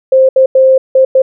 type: tone bursts at uneven times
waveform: sine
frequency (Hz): 526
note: C5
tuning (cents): +9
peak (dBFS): -3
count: 5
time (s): 0.12-0.29 / 0.36-0.46 / 0.55-0.78 / 0.95-1.05 / 1.15-1.22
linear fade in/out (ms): 5
effects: none